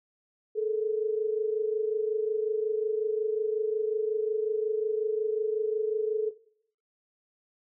sine tone pair together, 428.6 / 454.1 Hz, A4 / A#4, -45 / -45 cents, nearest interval minor second, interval 100 cents, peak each -27 / -31 dBFS, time 0.55-6.31 s, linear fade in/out 20 ms, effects noise-tail reverb RT60 0.6 s tail -17 dB re dry

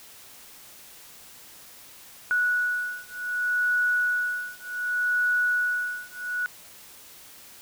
sine beating tone pair, 1469 / 1469.66 Hz, F#6 / F#6, -13 / -12 cents, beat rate 0.66 Hz, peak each -26 dBFS, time 2.31-6.46 s, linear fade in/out 0 ms, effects white hiss -48 dBFS RMS until 7.61 s

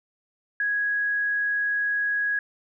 sine tone, 1661.2 Hz, G#6, in tune, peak -22 dBFS, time 0.6-2.39 s, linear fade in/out 2 ms, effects none

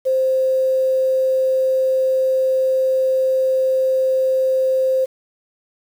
sine tone with quantisation, 523.3 Hz, C5, in tune, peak -14 dBFS, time 0.05-5.06 s, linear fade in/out 20 ms, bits 7, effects none

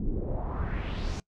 brown noise with low-pass filter sweep, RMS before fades -31 dBFS, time 0-1.2 s, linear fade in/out 2 ms, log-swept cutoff 250 to 6900 Hz, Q 2.6, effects noise-tail reverb RT60 0.1 s tail -23 dB re dry

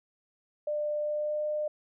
sine tone with pitch glide, 597 to 603.2 Hz, D5 to D5, +28 to +46 cents, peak -28 dBFS, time 0.67-1.68 s, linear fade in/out 5 ms, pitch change +18 cents, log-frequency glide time 1.01-1.43 s, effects none

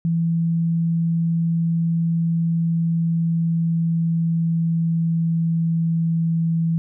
sine tone with pitch glide, 166.4 to 164.77 Hz, E3 to E3, +17 to 0 cents, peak -17 dBFS, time 0.05-6.78 s, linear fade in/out 0 ms, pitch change -17 cents, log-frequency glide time 2.25-6.6 s, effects none

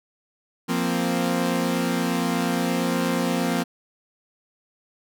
sawtooth chord, F suspended fourth, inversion none, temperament equal, 174.61 / 233.1 / 261.6 Hz, F3 / Bb3 / C4, 0 / 0 / 0 cents, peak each -22 dBFS, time 0.68-3.64 s, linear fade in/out 20 ms, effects none

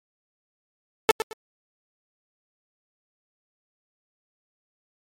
sawtooth tone with echo, 440 Hz, A4, in tune, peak -8 dBFS, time 1.09-1.11 s, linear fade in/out 0 ms, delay 110 ms, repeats 2, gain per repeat -11 dB, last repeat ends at 1.33 s, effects MP3 64 kbps

